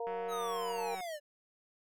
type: harmonic tone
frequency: 233.1 Hz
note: A#3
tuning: in tune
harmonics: 2 / 3 / 4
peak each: -37 / -41 / -43 dBFS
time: 0-0.95 s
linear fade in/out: 5 ms
type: click train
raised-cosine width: 0.5 ms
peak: -33 dBFS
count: 176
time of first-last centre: 0.07-1.006 s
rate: 187 Hz
type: linear sweep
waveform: square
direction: down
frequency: 1309 to 574 Hz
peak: -39 dBFS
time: 0.28-1.2 s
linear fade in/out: 50 ms
effects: none